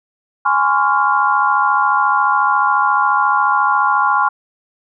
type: chord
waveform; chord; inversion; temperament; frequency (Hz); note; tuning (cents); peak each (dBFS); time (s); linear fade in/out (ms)
sine; Db major seventh; second; equal with one note detuned; 830.6 / 1034.5 / 1108.7 / 1396.9; Ab5 / C6 / Db6 / F6; 0 / -20 / 0 / 0; -17; 0.45-4.29; 10
effects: none